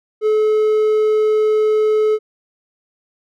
triangle tone, 430.1 Hz, A4, 39 cents flat, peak -10 dBFS, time 0.21-2.19 s, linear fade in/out 50 ms, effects none

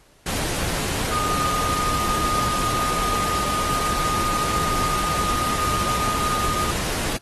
sine tone in noise, 1231 Hz, D#6, 19 cents flat, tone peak -23 dBFS, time 1.11-6.71 s, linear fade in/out 5 ms, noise pink, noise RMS -26 dBFS, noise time 0.26-7.17 s, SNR 0 dB, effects pink hiss -56 dBFS RMS until 7.21 s + AAC 32 kbps

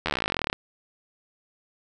slowing click train, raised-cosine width 0.3 ms, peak -9 dBFS, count 25, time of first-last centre 0.06-0.529 s, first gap 12 ms, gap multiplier 1.04, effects none

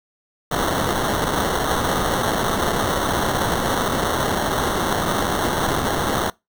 blue noise with sample-and-hold, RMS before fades -21 dBFS, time 0.51-6.3 s, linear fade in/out 5 ms, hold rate 2450 Hz, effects noise-tail reverb RT60 0.2 s tail -23 dB re dry

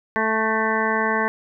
harmonic tone with a mistuned harmonic, 220 Hz, A3, in tune, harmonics 1 / 2 / 3 / 4 / 5 / 7 / 8 / 9, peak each -27 / -26 / -29 / -26 / -26 / -27 / -26 / -30 dBFS, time 0.16-1.28 s, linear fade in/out 0 ms, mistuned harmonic 8, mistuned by +18 cents, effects none

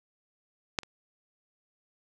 clicks, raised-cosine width 0.2 ms, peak -9 / -29 dBFS, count 2, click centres 0.788 / 0.833 s, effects none

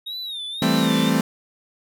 triangle tone with vibrato, 3726 Hz, A#7, 2 cents flat, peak -27 dBFS, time 0.06-1.1 s, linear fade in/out 10 ms, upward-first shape sine, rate 1.9 Hz, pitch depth 120 cents each way
40% pulse chord, A minor seventh, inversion second, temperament equal, 164.81 / 196 / 220 / 261.6 Hz, E3 / G3 / A3 / C4, 0 / 0 / 0 / 0 cents, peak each -23 / -23 / -21 / -21 dBFS, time 0.62-1.21 s, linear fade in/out 2 ms
effects none

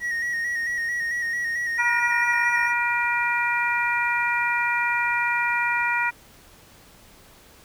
triangle tone with vibrato, 1890 Hz, A#6, 23 cents sharp, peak -22 dBFS, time 0-2.74 s, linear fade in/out 50 ms, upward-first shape square, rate 4.5 Hz, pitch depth 30 cents each way
harmonic tone, 477.5 Hz, A#4, 42 cents sharp, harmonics 2 / 3 / 4 / 5, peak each -26 / -26 / -26 / -26 dBFS, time 1.78-6.11 s, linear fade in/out 20 ms
effects pink hiss -51 dBFS RMS until 7.64 s

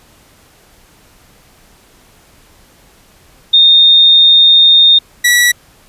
sine / sawtooth tone pair in turn, 3666 / 1942 Hz, A#7 / B6, -30 / -30 cents, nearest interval major seventh, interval 1100 cents, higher first, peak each -3 dBFS, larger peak neither, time 3.53-4.99 / 5.24-5.52 s, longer first, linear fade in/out 10 ms, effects pink hiss -46 dBFS RMS until 5.88 s + resampled to 32000 Hz

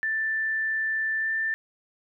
sine tone with pitch glide, 1768 to 1780.3 Hz, A6 to A6, +8 to +20 cents, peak -24 dBFS, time 0.03-1.54 s, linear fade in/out 0 ms, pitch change +12 cents, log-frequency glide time 1.18-1.31 s, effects none

